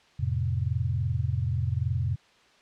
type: chord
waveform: sine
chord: F major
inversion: none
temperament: equal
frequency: 87.31 / 110 / 130.81 Hz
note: F2 / A2 / C3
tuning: 0 / 0 / 0 cents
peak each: -29 dBFS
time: 0.19-2.16 s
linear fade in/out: 10 ms
effects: white hiss -59 dBFS RMS until 2.61 s + low-pass 4000 Hz 12 dB/octave